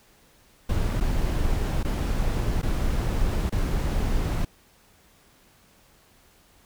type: noise with dropouts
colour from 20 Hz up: brown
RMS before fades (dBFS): -24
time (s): 0.69-4.45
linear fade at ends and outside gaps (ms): 5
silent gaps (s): 1.003-1.007 / 1.831-1.847 / 2.617-2.629 / 3.496-3.522
effects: pink hiss -58 dBFS RMS until 6.65 s